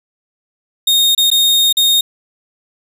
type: tone with dropouts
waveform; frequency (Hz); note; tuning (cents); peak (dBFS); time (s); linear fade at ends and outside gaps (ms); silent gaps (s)
40% pulse; 3702; A#7; -13; -8; 0.87-2.01; 5; 1.15-1.177 / 1.303-1.314 / 1.727-1.769
effects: none